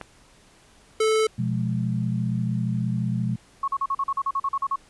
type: click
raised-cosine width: 0.5 ms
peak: -19 dBFS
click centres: 0.013 s
type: tone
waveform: square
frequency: 437.3 Hz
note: A4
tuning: 11 cents flat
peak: -19 dBFS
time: 1-1.27 s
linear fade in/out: 5 ms
type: chord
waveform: sine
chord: F diminished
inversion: second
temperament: equal with one note detuned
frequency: 123.47 / 174.61 / 209.5 Hz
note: Cb3 / F3 / Ab3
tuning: 0 / 0 / +15 cents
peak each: -25 / -28 / -28 dBFS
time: 1.38-3.36 s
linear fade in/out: 10 ms
type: tone bursts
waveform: sine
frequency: 1098 Hz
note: C#6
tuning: 17 cents flat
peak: -21 dBFS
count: 13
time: 3.63-4.759 s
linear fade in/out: 5 ms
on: 49 ms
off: 41 ms
effects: pink hiss -55 dBFS RMS until 4.89 s + resampled to 24000 Hz